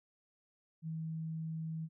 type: tone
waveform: sine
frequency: 160.6 Hz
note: E3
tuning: 45 cents flat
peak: -37 dBFS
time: 0.82-1.89 s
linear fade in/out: 50 ms
effects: none